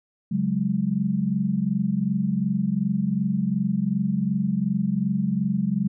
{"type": "chord", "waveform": "sine", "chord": "C# suspended fourth", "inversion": "none", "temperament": "equal", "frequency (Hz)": [138.59, 185, 207.7], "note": ["C#3", "F#3", "G#3"], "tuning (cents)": [0, 0, 0], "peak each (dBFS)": [-29, -24, -24], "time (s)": [0.31, 5.88], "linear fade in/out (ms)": 10, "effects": []}